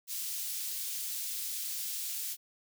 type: high-pass noise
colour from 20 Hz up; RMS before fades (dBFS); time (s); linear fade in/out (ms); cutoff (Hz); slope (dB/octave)
white; -37; 0.07-2.37; 50; 3700; 12
effects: none